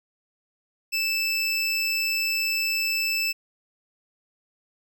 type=tone; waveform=25% pulse; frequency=2637 Hz; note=E7; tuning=in tune; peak=-19 dBFS; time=0.92-3.33 s; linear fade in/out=20 ms; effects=none